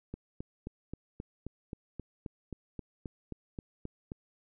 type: click train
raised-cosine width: 3 ms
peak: -26 dBFS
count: 16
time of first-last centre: 0.14-4.119 s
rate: 3.77 Hz
effects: none